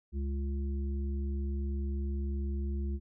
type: harmonic tone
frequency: 69.3 Hz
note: C#2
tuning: in tune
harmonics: 1 / 3 / 5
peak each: -31 / -41 / -45 dBFS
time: 0.12-3 s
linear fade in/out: 50 ms
effects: none